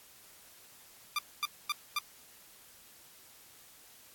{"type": "tone bursts", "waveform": "15% pulse", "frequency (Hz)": 1190, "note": "D6", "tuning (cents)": 22, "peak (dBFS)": -23, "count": 4, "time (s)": [1.16, 1.988], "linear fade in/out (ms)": 2, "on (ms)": 27, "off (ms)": 240, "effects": ["white hiss -57 dBFS RMS until 4.14 s", "AAC 64 kbps"]}